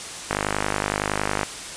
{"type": "click train", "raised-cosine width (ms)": 0.5, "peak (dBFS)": -6, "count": 58, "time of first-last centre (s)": [0.31, 1.432], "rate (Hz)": 50.8, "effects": ["white hiss -34 dBFS RMS until 1.76 s", "resampled to 22050 Hz"]}